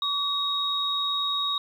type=tone pair together; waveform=sine; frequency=1138 / 3770 Hz; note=C#6 / A#7; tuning=+45 / +19 cents; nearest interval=octave + major sixth; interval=2074 cents; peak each=-30 / -25 dBFS; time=0.02-1.58 s; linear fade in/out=2 ms; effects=9-bit